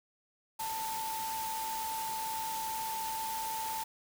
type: tone in noise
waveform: sine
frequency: 889 Hz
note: A5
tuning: 18 cents sharp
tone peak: -35 dBFS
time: 0.59-3.84 s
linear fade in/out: 10 ms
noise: white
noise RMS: -41 dBFS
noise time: 0.59-3.84 s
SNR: +3 dB
effects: none